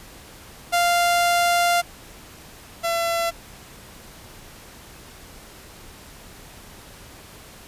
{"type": "tone pair in turn", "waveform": "sawtooth", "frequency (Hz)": [696, 675], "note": ["F5", "E5"], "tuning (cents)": [-6, 41], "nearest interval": "minor second", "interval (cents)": 53, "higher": "first", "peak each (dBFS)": [-13, -17], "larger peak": "first", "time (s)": [[0.72, 1.82], [2.83, 3.31]], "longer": "first", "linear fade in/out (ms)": 20, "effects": ["pink hiss -44 dBFS RMS until 7.67 s", "resampled to 32000 Hz"]}